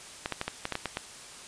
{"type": "clicks", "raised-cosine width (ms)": 0.3, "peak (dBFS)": -14, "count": 9, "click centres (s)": [0.259, 0.323, 0.414, 0.48, 0.654, 0.723, 0.754, 0.857, 0.971], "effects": ["white hiss -46 dBFS RMS until 1.47 s", "resampled to 22050 Hz"]}